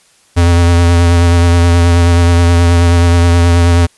square tone with vibrato, 86 Hz, F2, 26 cents flat, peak -6 dBFS, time 0.36-3.87 s, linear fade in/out 20 ms, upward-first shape triangle, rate 9.4 Hz, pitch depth 29 cents each way, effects white hiss -49 dBFS RMS until 3.97 s + resampled to 24000 Hz

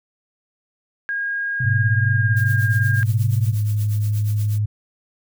sine tone with pitch glide, 1629 to 1615.9 Hz, G#6 to G#6, -34 to -48 cents, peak -21 dBFS, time 1.09-3.03 s, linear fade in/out 0 ms, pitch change -14 cents, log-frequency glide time 1.83-2.47 s
sine tone with vibrato, 125.5 Hz, B2, 28 cents sharp, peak -20 dBFS, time 1.6-3.54 s, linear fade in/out 5 ms, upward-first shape sine, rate 2.5 Hz, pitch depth 63 cents each way
sine tone, 105.2 Hz, G#2, 23 cents sharp, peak -17 dBFS, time 1.64-4.66 s, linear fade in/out 10 ms
blue noise with tremolo, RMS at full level -36 dBFS, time 2.36-4.59 s, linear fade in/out 10 ms, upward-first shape triangle, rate 8.4 Hz, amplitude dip 90%
effects none

